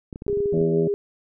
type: clicks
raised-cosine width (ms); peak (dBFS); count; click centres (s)
3; -21; 12; 0.128 / 0.159 / 0.221 / 0.266 / 0.299 / 0.329 / 0.373 / 0.404 / 0.458 / 0.526 / 0.575 / 0.612
type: tone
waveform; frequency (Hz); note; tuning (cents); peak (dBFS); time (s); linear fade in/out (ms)
sine; 406.1; G#4; -39; -20; 0.28-0.94; 0
type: harmonic tone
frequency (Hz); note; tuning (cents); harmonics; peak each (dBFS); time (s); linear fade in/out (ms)
82.41; E2; 0; 2 / 3 / 4 / 5 / 6 / 7 / 8; -23 / -29 / -29 / -32 / -38 / -33 / -39; 0.53-0.88; 5
effects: none